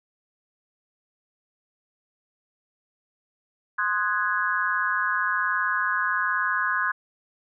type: chord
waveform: sine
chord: Ab dominant seventh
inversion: first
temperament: equal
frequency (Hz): 1046.5 / 1244.5 / 1480 / 1661.2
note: C6 / Eb6 / Gb6 / Ab6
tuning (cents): 0 / 0 / 0 / 0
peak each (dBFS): -28 / -30 / -27 / -26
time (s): 3.78-6.92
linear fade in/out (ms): 10
effects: none

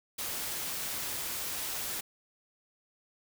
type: noise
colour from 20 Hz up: white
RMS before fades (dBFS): -36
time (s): 0.18-2.01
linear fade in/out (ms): 10
effects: none

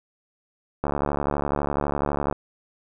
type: click train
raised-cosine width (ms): 1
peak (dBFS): -10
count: 108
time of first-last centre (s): 0.84-2.326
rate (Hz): 72
effects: none

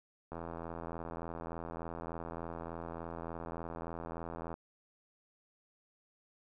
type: click train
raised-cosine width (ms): 1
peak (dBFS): -28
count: 353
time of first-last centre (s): 0.32-4.541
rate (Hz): 83.4
effects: none

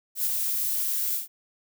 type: noise with ADSR envelope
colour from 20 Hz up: violet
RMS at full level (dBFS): -24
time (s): 0.15-1.28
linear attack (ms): 99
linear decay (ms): 26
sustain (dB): -3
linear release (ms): 140
effects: none

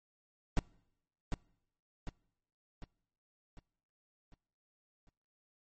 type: noise with echo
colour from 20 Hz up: brown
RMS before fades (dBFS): -26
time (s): 0.57-0.59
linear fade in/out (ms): 0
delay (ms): 750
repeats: 6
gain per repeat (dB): -6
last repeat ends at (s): 5.09
effects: noise-tail reverb RT60 0.8 s tail -25 dB re dry + MP3 32 kbps

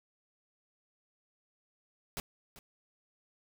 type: noise with echo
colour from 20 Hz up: pink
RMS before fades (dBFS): -38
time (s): 2.17-2.2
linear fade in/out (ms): 0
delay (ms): 390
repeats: 1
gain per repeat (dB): -15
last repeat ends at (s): 2.59
effects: none

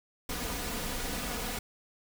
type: noise with comb filter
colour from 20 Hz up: pink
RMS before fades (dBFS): -35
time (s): 0.29-1.59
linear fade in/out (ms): 5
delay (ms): 4.1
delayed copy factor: +0.55
effects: none

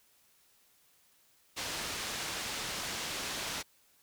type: low-pass noise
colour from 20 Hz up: white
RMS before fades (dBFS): -38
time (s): 1.56-3.63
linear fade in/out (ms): 20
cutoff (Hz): 5700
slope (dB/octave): 12
effects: white hiss -67 dBFS RMS until 4.02 s

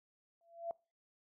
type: tone with exponential growth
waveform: sine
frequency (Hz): 676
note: E5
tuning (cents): +43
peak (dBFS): -34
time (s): 0.41-0.71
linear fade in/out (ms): 1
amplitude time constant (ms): 65
effects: noise-tail reverb RT60 0.3 s tail -23 dB re dry

